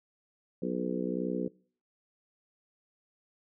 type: harmonic tone with a mistuned harmonic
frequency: 61.74 Hz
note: B1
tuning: in tune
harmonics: 3 / 4 / 5 / 6 / 7 / 8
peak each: -35 / -36 / -37 / -38 / -38 / -39 dBFS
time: 0.62-1.48 s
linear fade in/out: 5 ms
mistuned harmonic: 8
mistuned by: +25 cents
effects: noise-tail reverb RT60 0.5 s tail -24 dB re dry